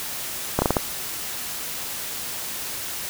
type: slowing click train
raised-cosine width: 1 ms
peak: -4 dBFS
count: 5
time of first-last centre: 0.59-0.768 s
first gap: 30 ms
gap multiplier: 1.27
effects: white hiss -31 dBFS RMS until 3.09 s